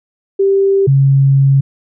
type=tone pair in turn; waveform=sine; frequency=392 / 136.96 Hz; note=G4 / C#3; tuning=0 / -20 cents; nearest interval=octave + tritone; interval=1820 cents; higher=first; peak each=-8 / -6 dBFS; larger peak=second; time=0.39-0.87 / 0.87-1.61 s; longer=second; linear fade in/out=10 ms; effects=none